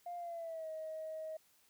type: tone with pitch glide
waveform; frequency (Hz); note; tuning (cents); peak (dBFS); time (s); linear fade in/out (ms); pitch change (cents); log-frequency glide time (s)
sine; 701 to 631.8; F5 to D#5; +6 to +26; -40; 0.06-1.37; 5; -180; 0.17-0.69
effects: tanh soft clip ceiling -36 dBFS + white hiss -70 dBFS RMS until 1.69 s